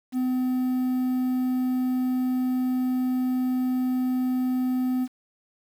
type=tone with quantisation; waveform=triangle; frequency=254.2 Hz; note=C4; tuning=50 cents flat; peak=-20 dBFS; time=0.12-5.08 s; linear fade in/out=50 ms; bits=8; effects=none